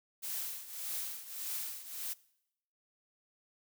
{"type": "noise with tremolo", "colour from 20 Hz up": "blue", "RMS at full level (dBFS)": -37, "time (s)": [0.22, 2.14], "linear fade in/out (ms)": 20, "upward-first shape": "triangle", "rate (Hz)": 1.7, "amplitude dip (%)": 80, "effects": ["noise-tail reverb RT60 0.8 s tail -22 dB re dry"]}